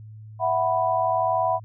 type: chord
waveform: sine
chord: E suspended second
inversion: none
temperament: equal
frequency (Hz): 659.3 / 740 / 987.8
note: E5 / F#5 / B5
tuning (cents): 0 / 0 / 0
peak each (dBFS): -24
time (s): 0.39-1.6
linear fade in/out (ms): 50
effects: added 108 Hz sine -39 dBFS peak until 1.64 s